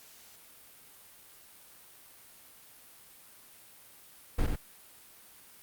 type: noise with echo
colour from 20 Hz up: brown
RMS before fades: -26 dBFS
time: 4.38-4.47 s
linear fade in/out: 10 ms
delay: 90 ms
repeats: 1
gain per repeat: -4 dB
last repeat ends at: 4.56 s
effects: white hiss -55 dBFS RMS until 5.62 s + Opus 48 kbps